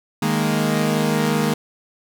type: chord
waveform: sawtooth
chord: D# suspended fourth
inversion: none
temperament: equal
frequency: 155.56 / 207.7 / 233.1 Hz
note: D#3 / G#3 / A#3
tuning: 0 / 0 / 0 cents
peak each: -18 dBFS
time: 0.22-1.54 s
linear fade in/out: 5 ms
effects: none